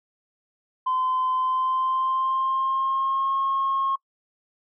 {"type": "tone with pitch glide", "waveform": "sine", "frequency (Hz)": [1028, 1082.2], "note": ["C6", "C#6"], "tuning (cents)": [-31, -42], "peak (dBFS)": -20, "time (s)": [0.86, 3.96], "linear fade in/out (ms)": 10, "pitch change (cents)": 89, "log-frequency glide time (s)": [1.35, 3.37], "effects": ["noise-tail reverb RT60 0.1 s tail -24 dB re dry", "tanh soft clip ceiling -17 dBFS"]}